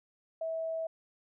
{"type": "tone", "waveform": "sine", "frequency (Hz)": 650, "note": "E5", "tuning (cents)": -24, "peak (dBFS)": -32, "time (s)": [0.41, 0.87], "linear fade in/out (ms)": 5, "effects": []}